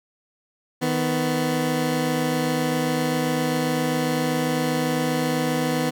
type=tone pair together; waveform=20% pulse; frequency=157.6 / 250.2 Hz; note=D#3 / B3; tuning=+23 / +23 cents; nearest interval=minor sixth; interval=800 cents; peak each=-20 / -18 dBFS; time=0.81-5.91 s; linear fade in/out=20 ms; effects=none